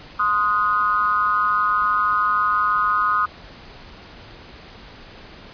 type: tone with amplitude modulation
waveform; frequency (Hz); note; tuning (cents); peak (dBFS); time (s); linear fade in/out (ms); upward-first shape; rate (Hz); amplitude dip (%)
sine; 1244.5; D#6; 0; -12; 0.19-3.26; 10; sine; 206; 95
effects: pink hiss -42 dBFS RMS until 5.53 s + resampled to 11025 Hz